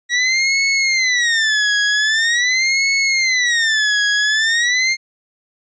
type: tone with vibrato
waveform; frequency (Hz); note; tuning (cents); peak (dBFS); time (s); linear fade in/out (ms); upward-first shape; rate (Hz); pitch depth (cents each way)
sawtooth; 1911; A#6; +43; -10; 0.09-4.97; 50; sine; 0.44; 240
effects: resampled to 16000 Hz